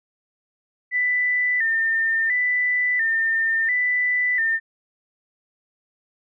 sine tone with vibrato, 1895 Hz, A#6, 28 cents sharp, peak -18 dBFS, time 0.91-4.6 s, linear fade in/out 50 ms, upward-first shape square, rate 0.72 Hz, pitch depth 82 cents each way, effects none

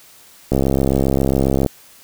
click train, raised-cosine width 2 ms, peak -3 dBFS, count 78, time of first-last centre 0.52-1.662 s, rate 67.4 Hz, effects white hiss -46 dBFS RMS until 2.03 s

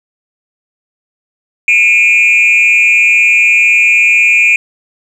sine tone with frequency modulation, 2417 Hz, D7, 49 cents sharp, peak -3 dBFS, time 1.68-4.56 s, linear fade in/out 2 ms, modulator 196 Hz, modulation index 0.67, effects tanh soft clip ceiling -3 dBFS + 7-bit

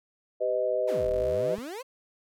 sine chord, G augmented, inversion none, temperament equal with one note detuned, 392 / 504 / 622.3 Hz, G4 / B4 / D#5, 0 / +35 / 0 cents, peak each -33 / -28 / -27 dBFS, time 0.4-1.56 s, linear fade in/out 20 ms
30% pulse exponential two-way sweep, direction down then up, 554.4 to 34.65 to 554.4 Hz, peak -33 dBFS, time 0.87-1.83 s, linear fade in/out 20 ms, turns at 1.09 s
clicks, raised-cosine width 5 ms, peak -33 / -32 dBFS, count 2, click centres 1.209 / 1.584 s
effects none

